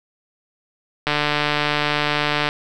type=click train; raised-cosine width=0.3 ms; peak=-3 dBFS; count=211; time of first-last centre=1.07-2.489 s; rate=148 Hz; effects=none